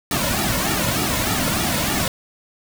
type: noise with flanger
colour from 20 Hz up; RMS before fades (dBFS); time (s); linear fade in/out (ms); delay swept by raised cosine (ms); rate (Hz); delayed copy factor
pink; -21; 0.11-2.08; 2; 1.9 to 2.57; 3.3; -0.75
effects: none